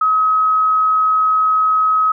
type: tone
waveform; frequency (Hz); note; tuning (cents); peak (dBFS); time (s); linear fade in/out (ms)
sine; 1274; D#6; +41; -11; 0.01-2.12; 5
effects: none